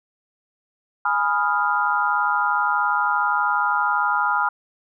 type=chord; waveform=sine; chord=F half-diminished seventh; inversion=first; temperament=equal; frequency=830.6 / 987.8 / 1244.5 / 1396.9 Hz; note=Ab5 / Cb6 / Eb6 / F6; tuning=0 / 0 / 0 / 0 cents; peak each=-24 / -24 / -24 / -22 dBFS; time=1.05-4.49 s; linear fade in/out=5 ms; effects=none